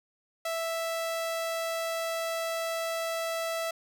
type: tone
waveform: sawtooth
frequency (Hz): 659.3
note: E5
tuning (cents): 0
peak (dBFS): -26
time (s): 0.45-3.71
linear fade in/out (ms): 5
effects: none

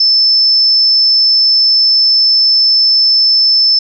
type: tone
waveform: sine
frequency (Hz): 5274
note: E8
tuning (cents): 0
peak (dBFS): -6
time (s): 0-3.79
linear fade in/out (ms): 5
effects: none

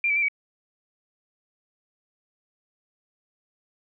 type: tone with pitch steps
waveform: sine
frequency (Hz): 2380 / 2292 / 2360 / 2270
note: D7 / D7 / D7 / C#7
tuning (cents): +22 / -43 / +8 / +41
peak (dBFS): -20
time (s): 0.04-0.284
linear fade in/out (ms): 2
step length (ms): 61
effects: none

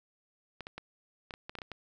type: clicks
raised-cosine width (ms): 0.3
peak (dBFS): -25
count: 10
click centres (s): 0.607 / 0.669 / 0.78 / 1.308 / 1.339 / 1.495 / 1.553 / 1.587 / 1.618 / 1.717
effects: none

